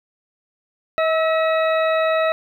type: harmonic tone with a mistuned harmonic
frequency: 640 Hz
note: D#5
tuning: 49 cents sharp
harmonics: 1 / 2 / 3 / 4 / 6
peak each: -17 / -23 / -27 / -29 / -33 dBFS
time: 0.98-2.32 s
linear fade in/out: 0 ms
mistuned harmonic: 2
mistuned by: +30 cents
effects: 9-bit